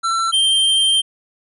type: tone pair in turn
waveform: square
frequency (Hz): 1344 / 3154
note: E6 / G7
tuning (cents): +33 / +10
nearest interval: octave + minor third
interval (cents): 1477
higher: second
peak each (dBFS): -17 / -13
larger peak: second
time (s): 0.03-0.32 / 0.32-1.02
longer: second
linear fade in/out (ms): 20
effects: resampled to 24000 Hz